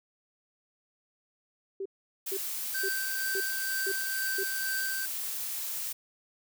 sine tone bursts, 389 Hz, G4, 13 cents flat, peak -32 dBFS, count 6, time 1.8-4.436 s, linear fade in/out 5 ms, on 56 ms, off 460 ms
blue noise, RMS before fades -35 dBFS, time 2.26-5.93 s, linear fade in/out 10 ms
square tone with tremolo, 1553 Hz, G6, 17 cents flat, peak -31 dBFS, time 2.74-5.06 s, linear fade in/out 10 ms, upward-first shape sine, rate 2.1 Hz, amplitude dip 35%
effects none

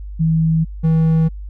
sine / triangle tone pair in turn, 161 / 161 Hz, E3 / E3, -41 / -41 cents, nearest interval unison, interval 0 cents, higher neither, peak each -12 / -9 dBFS, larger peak second, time 0.19-0.65 / 0.83-1.29 s, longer neither, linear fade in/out 20 ms, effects added 50 Hz sine -27 dBFS peak until 1.49 s

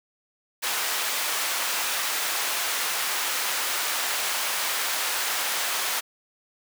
pink high-pass noise, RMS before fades -27 dBFS, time 0.62-6.01 s, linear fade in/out 20 ms, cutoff 980 Hz, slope 12 dB/octave, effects none

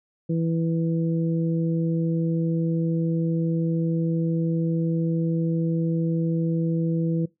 harmonic tone, 164.81 Hz, E3, in tune, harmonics 1 / 2 / 3, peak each -22 / -28 / -32 dBFS, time 0.29-7.26 s, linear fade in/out 10 ms, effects noise-tail reverb RT60 0.2 s tail -22 dB re dry

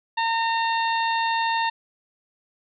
harmonic tone with a mistuned harmonic, 913 Hz, A#5, 36 cents flat, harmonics 1 / 2 / 3 / 4 / 5, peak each -22 / -28 / -32 / -34 / -36 dBFS, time 0.17-1.7 s, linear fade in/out 10 ms, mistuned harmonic 5, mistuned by -96 cents, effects none

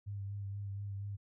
sine tone with vibrato, 100 Hz, G2, 35 cents sharp, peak -38 dBFS, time 0.06-1.17 s, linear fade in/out 20 ms, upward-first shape sine, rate 4.2 Hz, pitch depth 27 cents each way, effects none

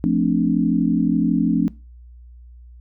sine chord, D minor seventh, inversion first, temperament equal, 174.61 / 220 / 261.6 / 293.7 Hz, F3 / A3 / C4 / D4, 0 / 0 / 0 / 0 cents, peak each -21 dBFS, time 0.04-1.68 s, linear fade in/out 0 ms, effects noise-tail reverb RT60 0.3 s tail -23 dB re dry + added 60 Hz sine -40 dBFS peak until 2.8 s

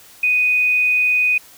sine tone, 2489 Hz, D#7, in tune, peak -13 dBFS, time 0.23-1.38 s, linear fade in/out 5 ms, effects white hiss -45 dBFS RMS until 1.57 s

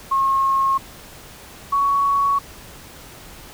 sine tone pair in turn, 1082 / 1117.6 Hz, C#6 / C#6, -42 / +14 cents, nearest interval minor second, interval 56 cents, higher second, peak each -15 dBFS, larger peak neither, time 0.11-0.78 / 1.72-2.39 s, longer neither, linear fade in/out 10 ms, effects pink hiss -41 dBFS RMS until 3.53 s

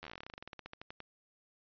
slowing click train, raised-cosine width 0.3 ms, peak -29 dBFS, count 25, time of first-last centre 0.03-1.003 s, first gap 11 ms, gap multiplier 1.1, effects resampled to 11025 Hz

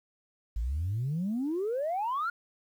sine exponential sweep, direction up, 51.3 to 1442 Hz, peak -27 dBFS, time 0.56-2.3 s, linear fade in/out 5 ms, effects tanh soft clip ceiling -25 dBFS + 10-bit

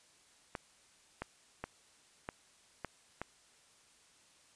clicks, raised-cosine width 0.5 ms, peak -23 dBFS, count 6, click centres 0.552 / 1.22 / 1.64 / 2.289 / 2.847 / 3.216 s, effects white hiss -65 dBFS RMS until 4.55 s + resampled to 22050 Hz

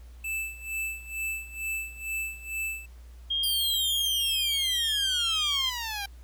square tone with tremolo, 2637 Hz, E7, in tune, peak -29 dBFS, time 0.24-2.86 s, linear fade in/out 5 ms, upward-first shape sine, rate 2.2 Hz, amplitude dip 85%
sine tone with vibrato, 3205 Hz, G7, 38 cents sharp, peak -25 dBFS, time 3.3-5.7 s, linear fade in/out 10 ms, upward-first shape square, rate 3.3 Hz, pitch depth 12 cents each way
10% pulse exponential sweep, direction down, 4895 to 784 Hz, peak -23 dBFS, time 3.43-6.06 s, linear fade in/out 5 ms
effects added 60 Hz sine -44 dBFS peak until 6.23 s + pink hiss -61 dBFS RMS until 6.23 s

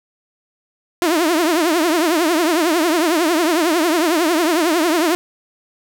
sawtooth tone with vibrato, 330 Hz, E4, 2 cents sharp, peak -10 dBFS, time 1.02-5.15 s, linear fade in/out 0 ms, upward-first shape triangle, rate 11 Hz, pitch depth 190 cents each way, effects none

